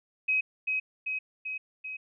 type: tone with echo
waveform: sine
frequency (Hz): 2536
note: D#7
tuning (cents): +32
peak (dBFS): -23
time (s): 0.28-0.41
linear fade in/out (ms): 10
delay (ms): 390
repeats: 4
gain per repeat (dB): -3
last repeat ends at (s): 1.97
effects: none